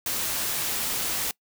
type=noise; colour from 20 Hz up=white; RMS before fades=-28 dBFS; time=0.06-1.31 s; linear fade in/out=2 ms; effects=noise-tail reverb RT60 0.1 s tail -23 dB re dry